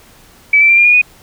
sine tone with pitch steps, 2297 / 2332 / 2367 / 2403 / 2439 / 2476 Hz, D7 / D7 / D7 / D7 / D#7 / D#7, -39 / -13 / +13 / +39 / -35 / -9 cents, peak -5 dBFS, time 0.53-1.016 s, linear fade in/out 5 ms, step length 81 ms, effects pink hiss -44 dBFS RMS until 1.22 s

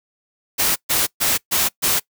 white noise bursts, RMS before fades -18 dBFS, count 5, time 0.58-2 s, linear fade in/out 20 ms, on 180 ms, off 130 ms, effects noise-tail reverb RT60 0.1 s tail -23 dB re dry

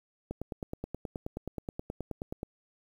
click train, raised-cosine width 2 ms, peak -22 dBFS, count 21, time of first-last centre 0.31-2.431 s, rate 9.43 Hz, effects 9-bit

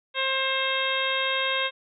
harmonic tone with a mistuned harmonic, 531 Hz, C5, 25 cents sharp, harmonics 1 / 2 / 3 / 4 / 5 / 6 / 7, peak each -31 / -31 / -31 / -31 / -31 / -31 / -31 dBFS, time 0.14-1.71 s, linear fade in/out 50 ms, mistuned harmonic 6, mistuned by +26 cents, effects none

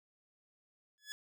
15% pulse tone with exponential growth, 1700 Hz, G#6, 40 cents sharp, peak -32 dBFS, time 0.98-1.12 s, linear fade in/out 0 ms, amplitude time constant 29 ms, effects none

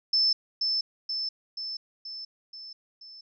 sine tone with echo, 5274 Hz, E8, in tune, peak -20 dBFS, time 0.13-0.33 s, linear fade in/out 5 ms, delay 480 ms, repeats 6, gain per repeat -4 dB, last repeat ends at 3.21 s, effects none

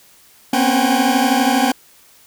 40% pulse tone cluster, 240.8 / 259.8 / 272.4 / 757 / 810 Hz, B3 / C4 / C#4 / F#5 / G#5, -44 / -12 / -30 / +39 / -43 cents, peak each -19 dBFS, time 0.53-1.72 s, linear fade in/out 5 ms, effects white hiss -49 dBFS RMS until 2.26 s

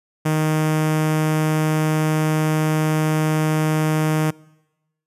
sawtooth tone with notch filter, 155.56 Hz, D#3, in tune, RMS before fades -19 dBFS, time 0.25-4.31 s, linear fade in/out 10 ms, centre 4100 Hz, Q 1.6, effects noise-tail reverb RT60 1.0 s tail -24 dB re dry + resampled to 32000 Hz

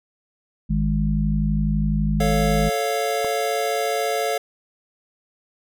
harmonic tone, 52 Hz, G#1, 3 cents sharp, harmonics 1 / 3 / 4, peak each -22 / -22 / -23 dBFS, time 0.69-2.7 s, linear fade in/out 20 ms
square chord, A augmented, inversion none, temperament equal, 440 / 554.4 / 698.5 Hz, A4 / C#5 / E#5, 0 / 0 / 0 cents, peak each -26 / -27 / -25 dBFS, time 2.2-4.38 s, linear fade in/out 5 ms
click, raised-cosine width 1 ms, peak -17 dBFS, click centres 3.246 s
effects none

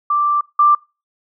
sine tone pair in turn, 1175 / 1180.4 Hz, D6 / D6, +1 / +8 cents, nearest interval unison, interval 7 cents, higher second, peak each -13 / -8 dBFS, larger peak second, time 0.1-0.41 / 0.59-0.75 s, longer first, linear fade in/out 5 ms, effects noise-tail reverb RT60 0.3 s tail -25 dB re dry

